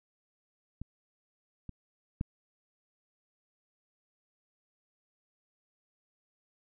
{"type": "clicks", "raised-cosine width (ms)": 5, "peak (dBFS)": [-27, -29, -19], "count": 3, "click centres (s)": [0.816, 1.693, 2.211], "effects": []}